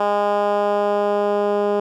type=tone with band-pass filter sweep; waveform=10% pulse; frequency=205 Hz; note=G#3; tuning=22 cents flat; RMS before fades=-19 dBFS; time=0-1.8 s; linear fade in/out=5 ms; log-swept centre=740 to 430 Hz; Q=1.5; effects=none